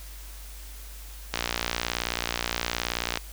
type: click train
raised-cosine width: 0.2 ms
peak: -8 dBFS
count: 109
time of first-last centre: 1.34-3.174 s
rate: 58.9 Hz
effects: added 50 Hz sine -40 dBFS peak until 3.32 s + white hiss -47 dBFS RMS until 3.32 s